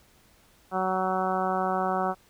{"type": "harmonic tone", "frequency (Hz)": 187.1, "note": "F#3", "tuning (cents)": 20, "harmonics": [1, 2, 3, 4, 5, 6, 7, 8], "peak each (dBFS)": [-33, -33, -33, -28, -34, -34, -33, -40], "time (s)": [0.71, 2.15], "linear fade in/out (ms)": 50, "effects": ["pink hiss -60 dBFS RMS until 2.29 s"]}